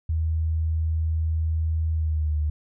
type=tone with pitch glide; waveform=sine; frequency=80 to 75.51 Hz; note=D#2 to D2; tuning=+49 to +49 cents; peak=-21 dBFS; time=0.09-2.5 s; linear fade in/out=5 ms; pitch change=-100 cents; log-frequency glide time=1.93-2.38 s; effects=none